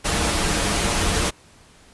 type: noise with comb filter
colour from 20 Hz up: pink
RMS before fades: -21 dBFS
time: 0.04-1.31 s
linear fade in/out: 20 ms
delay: 7.8 ms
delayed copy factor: -0.6
effects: pink hiss -51 dBFS RMS until 1.93 s + resampled to 24000 Hz